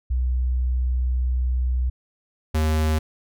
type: tone pair in turn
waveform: sine / square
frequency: 62.6 / 78.01 Hz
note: B1 / D#2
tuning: +24 / +5 cents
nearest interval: major third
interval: 381 cents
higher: second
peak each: -19 dBFS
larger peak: neither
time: 0.1-1.9 / 2.54-2.99 s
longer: first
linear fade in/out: 10 ms
effects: none